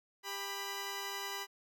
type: tone pair together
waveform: 10% pulse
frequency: 397.3 / 987.8 Hz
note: G4 / B5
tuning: +23 / 0 cents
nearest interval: octave + major third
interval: 1577 cents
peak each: -34 / -32 dBFS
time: 0.23-1.47 s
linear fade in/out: 50 ms
effects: none